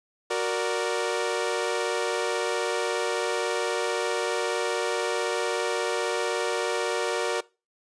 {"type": "chord", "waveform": "sawtooth", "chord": "Gb augmented", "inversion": "none", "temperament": "equal", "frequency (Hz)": [370, 466.2, 587.3], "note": ["Gb4", "Bb4", "D5"], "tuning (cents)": [0, 0, 0], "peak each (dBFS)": [-26, -24, -27], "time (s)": [0.3, 7.41], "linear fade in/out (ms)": 10, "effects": ["noise-tail reverb RT60 0.3 s tail -22 dB re dry", "resampled to 22050 Hz"]}